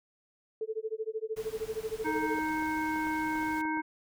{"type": "tone with tremolo", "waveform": "sine", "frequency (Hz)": 440, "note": "A4", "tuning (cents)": 0, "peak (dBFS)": -29, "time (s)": [0.61, 2.39], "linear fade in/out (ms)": 2, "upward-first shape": "sine", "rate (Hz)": 13, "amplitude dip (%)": 100}
{"type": "noise", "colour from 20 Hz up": "pink", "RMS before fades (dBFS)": -48, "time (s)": [1.36, 3.62], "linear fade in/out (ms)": 10}
{"type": "harmonic tone", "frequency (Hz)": 312, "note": "D#4", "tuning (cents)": 5, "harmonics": [1, 3, 5, 7], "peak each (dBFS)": [-32, -33, -37, -40], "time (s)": [2.04, 3.82], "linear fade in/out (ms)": 20}
{"type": "clicks", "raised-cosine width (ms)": 1, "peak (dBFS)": -33, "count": 8, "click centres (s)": [2.162, 2.624, 2.96, 3.07, 3.355, 3.429, 3.653, 3.773]}
{"effects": []}